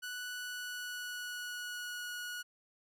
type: tone with pitch glide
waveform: sawtooth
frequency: 1480 to 1457.1 Hz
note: F#6 to F#6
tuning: 0 to -27 cents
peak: -36 dBFS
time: 0.02-2.43 s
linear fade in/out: 20 ms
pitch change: -27 cents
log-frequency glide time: 0.32-2.1 s
effects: none